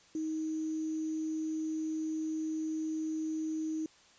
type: tone with sample-and-hold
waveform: sine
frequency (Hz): 315.1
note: D#4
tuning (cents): +22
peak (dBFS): -32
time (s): 0.15-3.86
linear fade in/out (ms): 2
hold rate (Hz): 6300
effects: white hiss -61 dBFS RMS until 4.18 s + resampled to 16000 Hz